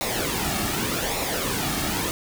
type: noise with flanger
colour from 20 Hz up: pink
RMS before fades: -26 dBFS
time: 0.01-2.11 s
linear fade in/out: 0 ms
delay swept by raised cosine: 0.64 to 2.04 ms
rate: 0.85 Hz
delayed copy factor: -0.6
effects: none